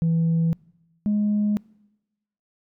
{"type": "tone pair in turn", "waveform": "sine", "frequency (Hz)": [164.81, 208.5], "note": ["E3", "G#3"], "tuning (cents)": [0, 7], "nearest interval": "major third", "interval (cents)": 407, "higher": "second", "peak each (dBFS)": [-16, -17], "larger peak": "first", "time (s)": [[0.02, 0.53], [1.06, 1.57]], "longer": "neither", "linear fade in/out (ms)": 0, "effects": ["noise-tail reverb RT60 1.0 s tail -25 dB re dry", "tanh soft clip ceiling -16 dBFS"]}